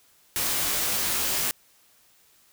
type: noise with comb filter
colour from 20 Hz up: white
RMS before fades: -26 dBFS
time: 0.36-1.51 s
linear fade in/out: 0 ms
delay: 19 ms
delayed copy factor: -0.95
effects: white hiss -60 dBFS RMS until 2.52 s